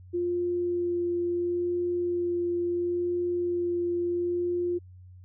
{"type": "tone with vibrato", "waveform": "sine", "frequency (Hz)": 350, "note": "F4", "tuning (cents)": 4, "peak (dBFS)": -25, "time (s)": [0.13, 4.79], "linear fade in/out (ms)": 20, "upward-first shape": "sine", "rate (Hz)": 0.73, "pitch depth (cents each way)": 9, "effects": ["added 91 Hz sine -46 dBFS peak until 5.24 s"]}